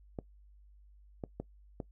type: clicks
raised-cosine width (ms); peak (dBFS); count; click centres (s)
2; -24; 4; 0.188 / 1.238 / 1.4 / 1.802
effects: noise-tail reverb RT60 0.1 s tail -20 dB re dry + added 50 Hz sine -56 dBFS peak until 1.91 s